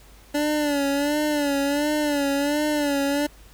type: tone with vibrato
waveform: 25% pulse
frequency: 290 Hz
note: D4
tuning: 22 cents flat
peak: -17 dBFS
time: 0.34-3.27 s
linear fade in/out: 10 ms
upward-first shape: sine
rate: 1.4 Hz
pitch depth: 70 cents each way
effects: added 50 Hz sine -48 dBFS peak until 3.53 s + pink hiss -52 dBFS RMS until 3.53 s